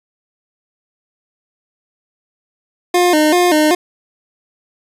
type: tone with vibrato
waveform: 25% pulse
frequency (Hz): 329.6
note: E4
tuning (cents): 0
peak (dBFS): -6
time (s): 2.94-3.75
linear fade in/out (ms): 5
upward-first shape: square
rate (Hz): 2.6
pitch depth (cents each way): 130
effects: resampled to 32000 Hz + 8-bit